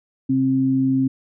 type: tone pair together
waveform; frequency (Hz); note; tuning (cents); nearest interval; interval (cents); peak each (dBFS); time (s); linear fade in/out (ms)
sine; 131.72 / 265.2; C3 / C4; +12 / +23; octave; 1211; -24 / -16; 0.29-1.08; 10
effects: none